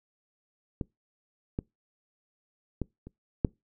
clicks, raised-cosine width 3 ms, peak -18 / -17 / -17 / -30 / -9 dBFS, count 5, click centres 0.812 / 1.589 / 2.817 / 3.07 / 3.448 s, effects noise-tail reverb RT60 0.2 s tail -25 dB re dry

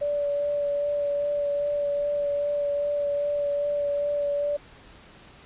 sine tone with vibrato, 578 Hz, D5, 28 cents flat, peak -23 dBFS, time 0.01-4.57 s, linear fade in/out 10 ms, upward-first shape sine, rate 2.5 Hz, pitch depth 13 cents each way, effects pink hiss -50 dBFS RMS until 5.45 s + resampled to 8000 Hz

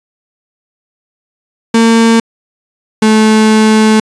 35% pulse tone pair in turn, 227.9 / 217.4 Hz, A#3 / A3, -39 / -21 cents, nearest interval minor second, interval 82 cents, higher first, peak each -3 dBFS, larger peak neither, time 1.74-2.2 / 3.02-4 s, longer second, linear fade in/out 5 ms, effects resampled to 22050 Hz

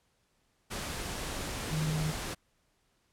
sine tone in noise, 155.56 Hz, D#3, in tune, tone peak -29 dBFS, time 1.71-2.12 s, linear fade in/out 20 ms, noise pink, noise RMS -37 dBFS, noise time 0.7-2.35 s, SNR +5 dB, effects pink hiss -73 dBFS RMS until 3.12 s + low-pass 11000 Hz 12 dB/octave

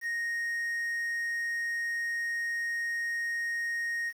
triangle tone with quantisation, 1864.7 Hz, A#6, in tune, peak -28 dBFS, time 0.01-4.13 s, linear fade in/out 50 ms, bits 9, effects none

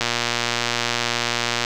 click train, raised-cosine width 0.2 ms, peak -3 dBFS, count 196, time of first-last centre 0.01-1.649 s, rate 119 Hz, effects none

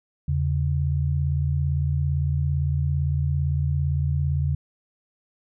sine tone pair together, 82.41 / 140.1 Hz, E2 / C#3, 0 / +19 cents, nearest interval major sixth, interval 919 cents, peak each -23 dBFS, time 0.28-4.55 s, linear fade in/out 5 ms, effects none

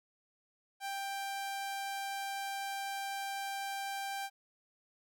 sawtooth tone, 788 Hz, G5, 9 cents sharp, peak -33 dBFS, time 0.8-4.3 s, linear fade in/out 50 ms, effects none

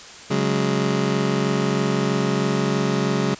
25% pulse chord, C# suspended fourth, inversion none, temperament just, 138.59 / 184.79 / 207.9 Hz, C#3 / F#3 / G#3, 0 / -2 / +2 cents, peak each -20 dBFS, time 0.3-3.35 s, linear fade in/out 10 ms, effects white hiss -40 dBFS RMS until 3.39 s + resampled to 16000 Hz

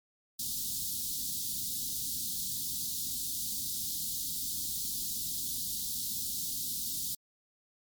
white band-stop noise, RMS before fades -35 dBFS, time 0.39-7.15 s, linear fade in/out 5 ms, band 280 to 3600 Hz, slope 48 dB/octave, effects MP3 96 kbps

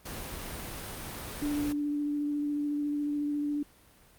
pink noise, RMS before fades -39 dBFS, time 0.05-1.73 s, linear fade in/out 10 ms
sine tone with vibrato, 292.4 Hz, D4, 7 cents flat, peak -28 dBFS, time 1.42-3.63 s, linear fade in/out 5 ms, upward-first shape sine, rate 14 Hz, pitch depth 12 cents each way
effects pink hiss -59 dBFS RMS until 4.18 s + Opus 32 kbps

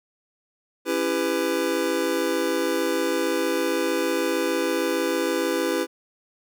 square chord, C# half-diminished seventh, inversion none, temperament just, 277.2 / 332.6 / 399.1 / 498.9 Hz, C#4 / E4 / G4 / B4, 0 / +16 / +31 / +17 cents, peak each -31 / -27 / -29 / -27 dBFS, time 0.85-5.87 s, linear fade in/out 50 ms, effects none

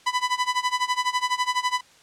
sawtooth tone with tremolo, 997 Hz, B5, 16 cents sharp, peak -15 dBFS, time 0.06-1.81 s, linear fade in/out 10 ms, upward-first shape sine, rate 12 Hz, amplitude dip 90%, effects white hiss -54 dBFS RMS until 2.02 s + low-pass 7000 Hz 12 dB/octave

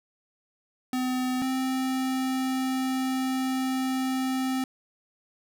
square tone pair in turn, 254.7 / 261 Hz, C4 / C4, -46 / -4 cents, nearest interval unison, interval 42 cents, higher second, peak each -26 dBFS, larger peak neither, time 0.93-1.42 / 1.42-4.64 s, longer second, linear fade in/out 2 ms, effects none

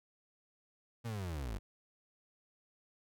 35% pulse linear sweep, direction down, 120.2 to 44.59 Hz, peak -36 dBFS, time 1.04-1.59 s, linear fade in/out 20 ms, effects none

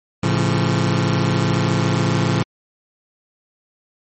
sawtooth chord, A augmented, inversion none, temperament just, 110 / 137.5 / 171.88 Hz, A2 / C#3 / E#3, 0 / -14 / -27 cents, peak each -16 dBFS, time 0.23-2.43 s, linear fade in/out 5 ms, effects MP3 32 kbps

